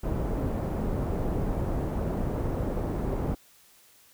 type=low-pass noise; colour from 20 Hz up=pink; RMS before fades=-29 dBFS; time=0.03-3.35 s; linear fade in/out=10 ms; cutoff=610 Hz; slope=12 dB/octave; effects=white hiss -58 dBFS RMS until 4.13 s